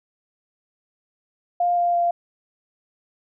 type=tone with pitch steps; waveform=sine; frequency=703 / 697.7 / 692.5 Hz; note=F5 / F5 / F5; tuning=+11 / -2 / -15 cents; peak=-17 dBFS; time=1.6-2.11 s; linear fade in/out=5 ms; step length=170 ms; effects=none